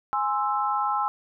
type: chord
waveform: sine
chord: Ab augmented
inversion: none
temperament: equal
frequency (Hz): 830.6 / 1046.5 / 1318.5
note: Ab5 / C6 / E6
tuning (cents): 0 / 0 / 0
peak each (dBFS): -26 / -28 / -27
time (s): 0.13-1.08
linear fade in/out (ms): 0
effects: none